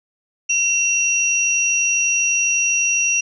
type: tone pair together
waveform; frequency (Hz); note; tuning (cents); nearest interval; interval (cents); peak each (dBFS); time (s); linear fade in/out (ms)
sine; 2726 / 5776; F7 / F#8; -43 / -43; octave + minor second; 1300; -18; 0.49-3.21; 10
effects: none